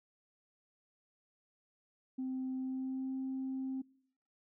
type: tone with pitch glide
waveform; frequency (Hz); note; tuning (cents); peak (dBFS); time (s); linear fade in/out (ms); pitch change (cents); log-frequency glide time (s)
sine; 260 to 263.9; C4 to C4; -11 to +15; -34; 2.18-3.82; 10; +26; 2.55-3.15
effects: noise-tail reverb RT60 0.7 s tail -25 dB re dry + tanh soft clip ceiling -32 dBFS